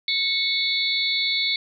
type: tone cluster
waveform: sine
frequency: 2201 / 3538 / 3903 / 4371 Hz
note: C#7 / A7 / B7 / C#8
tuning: -13 / +9 / -21 / -25 cents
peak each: -26 dBFS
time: 0.08-1.56 s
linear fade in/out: 2 ms
effects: none